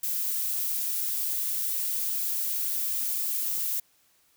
violet noise, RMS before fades -29 dBFS, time 0.03-3.8 s, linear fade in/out 5 ms, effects white hiss -65 dBFS RMS until 4.36 s

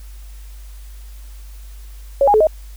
sine tone with pitch steps, 555 / 822 / 431.3 / 627 Hz, C#5 / G#5 / A4 / D#5, +2 / -18 / -35 / +13 cents, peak -9 dBFS, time 2.21-2.47 s, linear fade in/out 2 ms, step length 65 ms, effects added 50 Hz sine -33 dBFS peak until 2.76 s + white hiss -49 dBFS RMS until 2.76 s

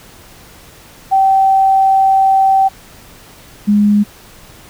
sine tone pair in turn, 773 / 206.8 Hz, G5 / G#3, -24 / -7 cents, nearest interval octave + major seventh, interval 2283 cents, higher first, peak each -7 dBFS, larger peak neither, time 1.11-2.69 / 3.67-4.04 s, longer first, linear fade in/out 20 ms, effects pink hiss -40 dBFS RMS until 4.69 s

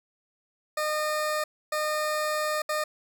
20% pulse tone bursts at uneven times, 610 Hz, D#5, 34 cents flat, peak -21 dBFS, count 3, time 0.77-1.44 / 1.72-2.62 / 2.69-2.84 s, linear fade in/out 5 ms, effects none

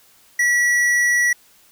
triangle tone with tanh clipping, 1939 Hz, B6, 32 cents flat, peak -16 dBFS, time 0.39-1.33 s, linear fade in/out 5 ms, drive 16 dB, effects white hiss -53 dBFS RMS until 1.71 s

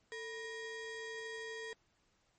square ring-modulated tone, 713 Hz, F5, 36 cents sharp, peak -40 dBFS, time 0.12-1.73 s, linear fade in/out 0 ms, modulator 1160 Hz, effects pink hiss -75 dBFS RMS until 2.38 s + MP3 32 kbps

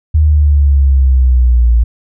sine exponential sweep, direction down, 77.78 to 57.2 Hz, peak -5 dBFS, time 0.14-1.84 s, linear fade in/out 10 ms, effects none

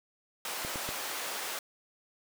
pink high-pass noise, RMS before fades -37 dBFS, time 0.45-1.59 s, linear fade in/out 2 ms, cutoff 610 Hz, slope 12 dB/octave
clicks, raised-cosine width 2 ms, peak -25 dBFS, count 3, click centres 0.649 / 0.758 / 0.89 s
effects none

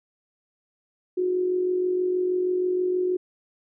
sine tone with amplitude modulation, 364.4 Hz, F#4, 26 cents flat, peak -19 dBFS, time 1.17-3.17 s, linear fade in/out 10 ms, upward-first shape sine, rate 46.3 Hz, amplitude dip 45%, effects none

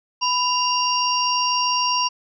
harmonic tone with a mistuned harmonic, 932.3 Hz, A#5, in tune, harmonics 1 / 3 / 5 / 6, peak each -21 / -25 / -28 / -23 dBFS, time 0.21-2.09 s, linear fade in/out 20 ms, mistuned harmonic 1, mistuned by +110 cents, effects none

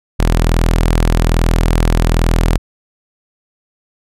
sawtooth tone, 41.2 Hz, E1, in tune, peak -6 dBFS, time 0.19-2.58 s, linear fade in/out 10 ms, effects resampled to 32000 Hz

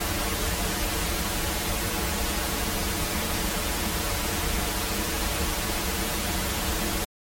pink noise with comb filter, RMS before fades -27 dBFS, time 0-7.05 s, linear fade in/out 10 ms, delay 7.7 ms, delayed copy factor -1, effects MP3 64 kbps

